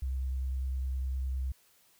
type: tone with vibrato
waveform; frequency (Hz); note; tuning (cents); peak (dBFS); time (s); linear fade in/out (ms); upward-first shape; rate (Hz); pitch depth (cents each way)
sine; 65.3; C2; -3; -30; 0.02-1.52; 5; triangle; 9.9; 18
effects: white hiss -65 dBFS RMS until 1.99 s